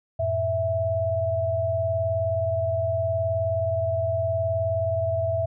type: tone cluster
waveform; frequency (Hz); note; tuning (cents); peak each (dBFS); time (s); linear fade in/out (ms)
sine; 92 / 111.2 / 658; F#2 / A2 / E5; -9 / +19 / -3; -29 / -31 / -23; 0.19-5.46; 10
effects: none